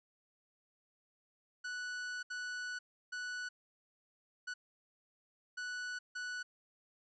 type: tone bursts at uneven times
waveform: 45% pulse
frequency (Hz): 1480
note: F#6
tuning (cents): 0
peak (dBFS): -39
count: 6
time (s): 1.64-2.23 / 2.3-2.79 / 3.12-3.49 / 4.47-4.54 / 5.57-5.99 / 6.15-6.43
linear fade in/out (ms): 10
effects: resampled to 16000 Hz